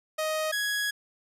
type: tone pair in turn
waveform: sawtooth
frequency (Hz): 625 / 1668.5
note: D#5 / G#6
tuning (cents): +8 / +8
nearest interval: octave + perfect fourth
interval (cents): 1700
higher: second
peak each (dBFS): -23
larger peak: neither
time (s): 0.18-0.52 / 0.52-0.91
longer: second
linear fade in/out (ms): 10
effects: resampled to 32000 Hz